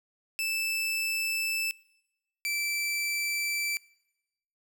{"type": "tone pair in turn", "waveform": "sawtooth", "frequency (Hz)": [2637, 2330], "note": ["E7", "D7"], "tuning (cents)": [0, -14], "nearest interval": "major second", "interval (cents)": 214, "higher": "first", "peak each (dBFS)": -25, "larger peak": "neither", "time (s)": [[0.39, 1.71], [2.45, 3.77]], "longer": "neither", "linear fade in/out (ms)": 0, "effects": ["noise-tail reverb RT60 0.9 s tail -23 dB re dry"]}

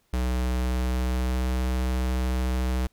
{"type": "tone with pitch glide", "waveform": "square", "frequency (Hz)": [62.5, 63.3], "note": ["B1", "B1"], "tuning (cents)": [21, 43], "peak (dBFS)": -24, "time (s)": [0.13, 2.87], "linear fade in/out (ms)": 5, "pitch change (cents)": 22, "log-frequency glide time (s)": [0.57, 1.69], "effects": ["pink hiss -68 dBFS RMS until 2.92 s"]}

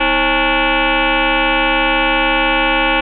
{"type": "tone with frequency modulation", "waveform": "sine", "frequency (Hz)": 893, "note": "A5", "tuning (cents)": 25, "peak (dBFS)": -11, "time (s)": [0, 3.01], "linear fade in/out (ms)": 10, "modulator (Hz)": 286, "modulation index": 7.1, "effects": []}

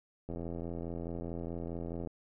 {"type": "click train", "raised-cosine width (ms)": 2, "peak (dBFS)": -27, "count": 152, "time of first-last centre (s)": [0.29, 2.073], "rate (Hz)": 84.7, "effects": []}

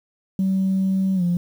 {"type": "tone with pitch glide", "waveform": "sine", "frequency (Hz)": [190.9, 175.06], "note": ["G3", "F3"], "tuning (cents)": [-46, 4], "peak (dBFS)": -16, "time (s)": [0.39, 1.37], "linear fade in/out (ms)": 2, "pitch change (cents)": -150, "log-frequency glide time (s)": [1.15, 1.23], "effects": ["tanh soft clip ceiling -14 dBFS", "8-bit"]}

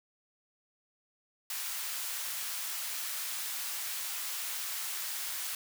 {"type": "high-pass noise", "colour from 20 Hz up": "white", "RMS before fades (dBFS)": -37, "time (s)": [1.5, 5.55], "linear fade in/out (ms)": 2, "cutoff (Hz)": 990, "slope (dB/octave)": 12, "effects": []}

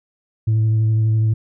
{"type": "tone with vibrato", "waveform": "sine", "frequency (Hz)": 110, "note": "A2", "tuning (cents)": 0, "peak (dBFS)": -11, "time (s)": [0.47, 1.34], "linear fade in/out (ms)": 10, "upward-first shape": "sine", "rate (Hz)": 12, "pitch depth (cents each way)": 16, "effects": ["tanh soft clip ceiling -12 dBFS"]}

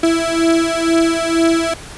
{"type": "beating tone pair", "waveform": "35% pulse", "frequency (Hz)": [329.6, 331.7], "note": ["E4", "E4"], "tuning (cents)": [0, 11], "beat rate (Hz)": 2.1, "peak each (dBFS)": -14, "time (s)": [0.03, 1.74], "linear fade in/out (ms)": 5, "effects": ["pink hiss -34 dBFS RMS until 1.97 s", "resampled to 24000 Hz"]}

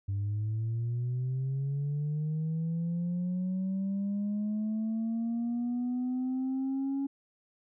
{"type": "linear sweep", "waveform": "sine", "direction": "up", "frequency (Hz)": [97.7, 277.2], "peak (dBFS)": -27, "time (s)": [0.08, 7.07], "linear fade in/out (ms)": 10, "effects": ["tanh soft clip ceiling -27 dBFS"]}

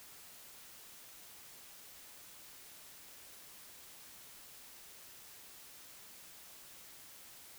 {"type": "silence", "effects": ["white hiss -55 dBFS RMS until 7.58 s"]}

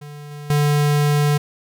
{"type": "tone with level steps", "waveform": "square", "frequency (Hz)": 146.83, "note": "D3", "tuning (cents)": 0, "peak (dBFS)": [-34, -32, -15], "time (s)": [0.01, 1.38], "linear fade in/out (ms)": 10, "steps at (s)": [0.31, 0.5], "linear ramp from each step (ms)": 2, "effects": []}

